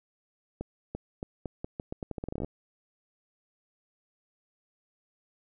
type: accelerating click train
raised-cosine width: 2 ms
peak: -21 dBFS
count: 19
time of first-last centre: 0.61-2.446 s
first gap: 340 ms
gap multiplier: 0.82
effects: none

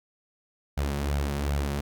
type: tone with flanger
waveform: sawtooth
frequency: 71.2 Hz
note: C#2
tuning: 47 cents sharp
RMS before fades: -28 dBFS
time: 0.77-1.81 s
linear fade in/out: 10 ms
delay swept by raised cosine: 1.3 to 5.5 ms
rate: 2.6 Hz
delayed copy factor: +0.55
effects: none

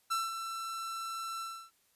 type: tone with ADSR envelope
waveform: 45% pulse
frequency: 1339 Hz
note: E6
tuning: 27 cents sharp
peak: -29 dBFS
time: 0.1-1.71 s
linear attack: 18 ms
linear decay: 190 ms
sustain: -8 dB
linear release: 300 ms
effects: white hiss -71 dBFS RMS until 1.95 s + resampled to 32000 Hz

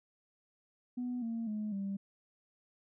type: tone with pitch steps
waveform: sine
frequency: 246.9 / 229 / 212.5 / 197.1 Hz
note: B3 / A#3 / G#3 / G3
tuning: 0 / -31 / +40 / +10 cents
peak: -33 dBFS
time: 0.97-1.97 s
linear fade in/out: 10 ms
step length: 250 ms
effects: tanh soft clip ceiling -31 dBFS

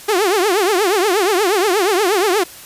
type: tone with vibrato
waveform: sawtooth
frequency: 390.6 Hz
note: G4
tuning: 6 cents flat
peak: -9 dBFS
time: 0.08-2.44 s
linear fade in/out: 10 ms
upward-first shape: triangle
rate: 8.4 Hz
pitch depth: 250 cents each way
effects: white hiss -37 dBFS RMS until 2.65 s + resampled to 32000 Hz

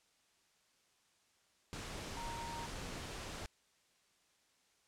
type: tone in noise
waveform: sine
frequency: 932.3 Hz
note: A#5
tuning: in tune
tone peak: -44 dBFS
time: 2.17-2.66 s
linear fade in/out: 0 ms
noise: pink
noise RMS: -45 dBFS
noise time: 1.73-3.46 s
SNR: -2 dB
effects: white hiss -73 dBFS RMS until 4.87 s + low-pass 8000 Hz 12 dB/octave

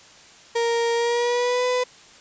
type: tone with pitch glide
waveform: 35% pulse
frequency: 466.2 to 499.7 Hz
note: A#4 to B4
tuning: 0 to +20 cents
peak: -18 dBFS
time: 0.55-1.84 s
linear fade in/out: 10 ms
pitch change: +120 cents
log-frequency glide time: 0.94-1.65 s
effects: white hiss -48 dBFS RMS until 2.2 s + resampled to 16000 Hz

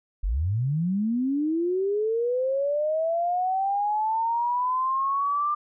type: linear sweep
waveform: sine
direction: up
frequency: 39.24 to 1195 Hz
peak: -22 dBFS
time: 0.23-5.55 s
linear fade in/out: 10 ms
effects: none

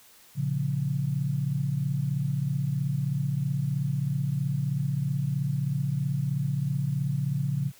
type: tone cluster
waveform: sine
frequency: 117.1 / 140.2 / 175.9 Hz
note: A#2 / C#3 / F3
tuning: +8 / +20 / +13 cents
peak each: -33 / -26 / -33 dBFS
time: 0.35-7.72 s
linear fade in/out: 50 ms
effects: white hiss -55 dBFS RMS until 7.79 s

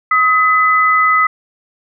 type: tone pair together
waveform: sine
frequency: 1266 / 2006 Hz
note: D#6 / B6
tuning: +30 / +26 cents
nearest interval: minor sixth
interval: 796 cents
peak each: -10 / -14 dBFS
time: 0.11-1.27 s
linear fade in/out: 5 ms
effects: none

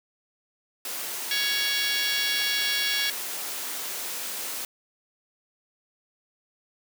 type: high-pass noise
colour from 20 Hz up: white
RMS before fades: -33 dBFS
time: 0.85-4.65 s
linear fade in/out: 2 ms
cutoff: 280 Hz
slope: 12 dB/octave
type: harmonic tone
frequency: 558 Hz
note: C#5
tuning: 11 cents sharp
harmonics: 3 / 4 / 5 / 6 / 7 / 8 / 9 / 10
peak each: -31 / -32 / -35 / -29 / -35 / -32 / -41 / -34 dBFS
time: 1.31-3.1 s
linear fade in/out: 2 ms
effects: none

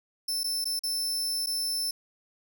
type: tone with dropouts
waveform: sawtooth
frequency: 5300 Hz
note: E8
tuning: 9 cents sharp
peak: -25 dBFS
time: 0.28-1.91 s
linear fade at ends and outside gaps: 5 ms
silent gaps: 0.434-0.441 / 0.644-0.654 / 0.793-0.835 / 1.462-1.469 s
effects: none

